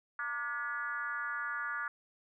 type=tone with frequency modulation; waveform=sine; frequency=1439 Hz; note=F#6; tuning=49 cents flat; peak=-34 dBFS; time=0.19-1.88 s; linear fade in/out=2 ms; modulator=261 Hz; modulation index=1.2; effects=none